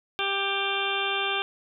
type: harmonic tone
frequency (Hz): 394.5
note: G4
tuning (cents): +11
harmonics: 1 / 2 / 3 / 4 / 6 / 7 / 8 / 9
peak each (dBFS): -33 / -33 / -33 / -33 / -33 / -33 / -33 / -33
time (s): 0.19-1.42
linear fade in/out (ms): 0
effects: none